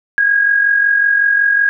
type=tone with amplitude modulation; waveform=sine; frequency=1639 Hz; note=G#6; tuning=23 cents flat; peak=-7 dBFS; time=0.18-1.69 s; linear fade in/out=0 ms; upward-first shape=sine; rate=45.4 Hz; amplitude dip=55%; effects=none